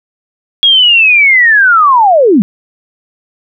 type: linear sweep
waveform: sine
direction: down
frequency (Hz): 3323 to 181.2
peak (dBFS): -3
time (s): 0.63-2.42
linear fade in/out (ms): 0
effects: none